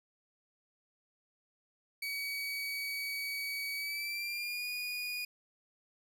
30% pulse tone with pitch glide, 2266 to 2457 Hz, C#7 to D#7, +37 to -22 cents, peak -33 dBFS, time 2.02-5.25 s, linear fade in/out 5 ms, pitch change +141 cents, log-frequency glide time 3.75-4.68 s, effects none

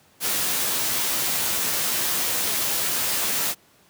white noise with comb filter, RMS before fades -24 dBFS, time 0.2-3.55 s, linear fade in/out 50 ms, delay 13 ms, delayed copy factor -0.5, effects pink hiss -57 dBFS RMS until 3.89 s + high-pass 100 Hz 12 dB/octave

